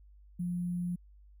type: tone with sample-and-hold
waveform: sine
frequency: 176.4 Hz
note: F3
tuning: 18 cents sharp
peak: -31 dBFS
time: 0.39-0.96 s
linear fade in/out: 10 ms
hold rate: 11025 Hz
effects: added 50 Hz sine -54 dBFS peak until 1.4 s